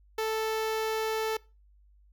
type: tone with notch filter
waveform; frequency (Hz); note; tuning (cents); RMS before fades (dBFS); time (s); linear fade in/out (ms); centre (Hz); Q
sawtooth; 440; A4; 0; -30; 0.18-1.37; 5; 8500; 1.8
effects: noise-tail reverb RT60 0.3 s tail -23 dB re dry + added 50 Hz sine -57 dBFS peak until 2.12 s